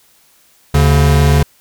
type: tone pair together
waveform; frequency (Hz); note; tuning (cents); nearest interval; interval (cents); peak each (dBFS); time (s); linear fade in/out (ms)
square; 75.43 / 142.4; D2 / C#3; +47 / +47; major seventh; 1100; -11; 0.74-1.43; 5
effects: white hiss -51 dBFS RMS until 1.6 s